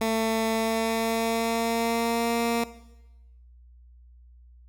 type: tone with pitch glide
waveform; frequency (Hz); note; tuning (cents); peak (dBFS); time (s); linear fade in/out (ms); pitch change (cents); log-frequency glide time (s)
15% pulse; 223.4 to 233.2; A3 to A#3; +27 to +1; -17; 0.01-2.64; 5; +74; 0.51-2.36
effects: noise-tail reverb RT60 1.0 s tail -17 dB re dry + added 60 Hz sine -49 dBFS peak until 4.68 s